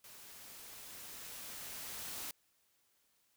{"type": "noise with level ramp", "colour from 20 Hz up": "white", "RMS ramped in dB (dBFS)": [-55, -43], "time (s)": [0.04, 2.31], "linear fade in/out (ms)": 2, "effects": ["white hiss -75 dBFS RMS until 3.36 s"]}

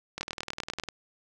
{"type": "two click trains", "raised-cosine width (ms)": 0.2, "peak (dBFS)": [-17, -15], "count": [15, 7], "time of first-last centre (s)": [[0.18, 0.887], [0.21, 0.798]], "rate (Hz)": [19.8, 10.2], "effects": []}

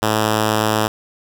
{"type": "tone", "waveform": "5% pulse", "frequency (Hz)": 108.3, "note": "A2", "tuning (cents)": -27, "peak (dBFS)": -4, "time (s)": [0.02, 0.88], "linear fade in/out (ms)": 5, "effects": []}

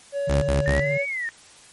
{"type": "tone", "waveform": "triangle", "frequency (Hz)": 563, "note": "C#5", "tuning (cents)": 27, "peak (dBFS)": -21, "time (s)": [0.12, 1.06], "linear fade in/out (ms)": 50}
{"type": "tone with vibrato", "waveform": "triangle", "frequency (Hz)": 145.3, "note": "D3", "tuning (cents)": -18, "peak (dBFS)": -24, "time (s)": [0.27, 0.98], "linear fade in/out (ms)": 10, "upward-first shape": "sine", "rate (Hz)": 16, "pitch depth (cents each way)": 64}
{"type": "tone bursts", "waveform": "sawtooth", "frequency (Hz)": 69.3, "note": "C#2", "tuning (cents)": 0, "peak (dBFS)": -16, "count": 3, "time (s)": [0.29, 0.802], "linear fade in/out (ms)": 10, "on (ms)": 130, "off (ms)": 61}
{"type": "linear two-way sweep", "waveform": "sine", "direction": "up then down", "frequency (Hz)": [1784, 2275, 1784], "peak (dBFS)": -25, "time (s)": [0.66, 1.29], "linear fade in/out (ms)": 0, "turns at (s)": 1.06}
{"effects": ["white hiss -49 dBFS RMS until 1.72 s", "MP3 48 kbps"]}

